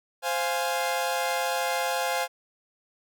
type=chord; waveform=sawtooth; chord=F minor; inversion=second; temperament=equal; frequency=523.3 / 698.5 / 830.6 Hz; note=C5 / F5 / Ab5; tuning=0 / 0 / 0 cents; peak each=-26 dBFS; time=0.22-2.28 s; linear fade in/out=50 ms; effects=none